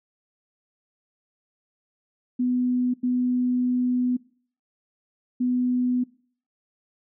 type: tone bursts at uneven times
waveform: sine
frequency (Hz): 249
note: B3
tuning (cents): +14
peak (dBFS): -20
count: 3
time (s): 2.39-2.94 / 3.03-4.17 / 5.4-6.04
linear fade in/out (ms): 10
effects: noise-tail reverb RT60 0.5 s tail -22 dB re dry